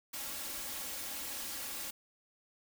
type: noise with comb filter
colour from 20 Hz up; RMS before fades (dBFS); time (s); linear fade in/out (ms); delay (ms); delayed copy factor
white; -41; 0.13-1.91; 10; 3.6; +0.65
effects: none